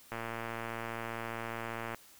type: click train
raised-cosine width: 0.5 ms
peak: -23 dBFS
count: 211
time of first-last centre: 0.12-1.946 s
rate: 115 Hz
effects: white hiss -58 dBFS RMS until 2.19 s